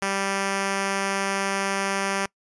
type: tone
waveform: 5% pulse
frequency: 196 Hz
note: G3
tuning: in tune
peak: -12 dBFS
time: 0.02-2.26 s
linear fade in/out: 2 ms
effects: noise-tail reverb RT60 0.1 s tail -25 dB re dry + resampled to 24000 Hz